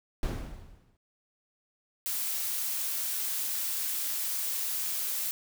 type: noise with exponential decay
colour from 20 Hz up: brown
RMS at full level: -27 dBFS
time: 0.23-0.97 s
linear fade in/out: 1 ms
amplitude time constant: 160 ms
type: noise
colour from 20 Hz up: blue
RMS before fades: -32 dBFS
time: 2.06-5.31 s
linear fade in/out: 0 ms
effects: none